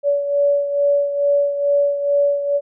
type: beating tone pair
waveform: sine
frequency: 570 / 572.3 Hz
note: C#5 / D5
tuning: +48 / -45 cents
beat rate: 2.3 Hz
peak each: -15 / -22 dBFS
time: 0.03-2.61 s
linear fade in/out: 50 ms
effects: none